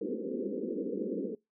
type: band-pass noise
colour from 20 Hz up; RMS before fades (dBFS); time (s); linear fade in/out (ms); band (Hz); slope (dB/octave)
white; -35; 0.01-1.35; 5; 190 to 500; 96
effects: noise-tail reverb RT60 0.2 s tail -23 dB re dry